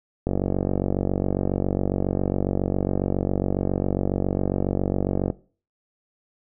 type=click train; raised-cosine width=2 ms; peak=-9 dBFS; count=239; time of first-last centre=0.27-5.302 s; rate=47.3 Hz; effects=noise-tail reverb RT60 0.4 s tail -20 dB re dry